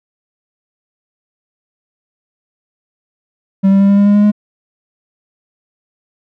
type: tone with pitch steps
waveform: triangle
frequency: 193.9 / 195.93 / 197.97 / 200 / 202.1 / 204.2 / 206.4 / 208.5 Hz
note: G3 / G3 / G3 / G3 / G#3 / G#3 / G#3 / G#3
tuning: -19 / -1 / +17 / +35 / -47 / -29 / -10 / +7 cents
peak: -4 dBFS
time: 3.63-4.318 s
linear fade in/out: 20 ms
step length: 86 ms
effects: none